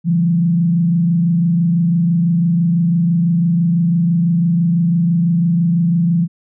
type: tone with frequency modulation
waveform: sine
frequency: 170 Hz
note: F3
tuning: 46 cents flat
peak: -11 dBFS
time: 0.04-6.28 s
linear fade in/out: 50 ms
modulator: 26 Hz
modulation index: 0.53
effects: none